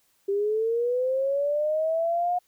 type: linear sweep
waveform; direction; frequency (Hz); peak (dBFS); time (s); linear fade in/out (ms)
sine; up; 392 to 721; -22; 0.28-2.39; 10
effects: white hiss -67 dBFS RMS until 2.47 s